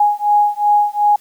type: beating tone pair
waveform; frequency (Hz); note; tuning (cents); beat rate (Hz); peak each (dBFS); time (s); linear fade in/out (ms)
sine; 828 / 830.7; G#5 / G#5; -5 / 0; 2.7; -14; 0-1.16; 5
effects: white hiss -50 dBFS RMS until 1.2 s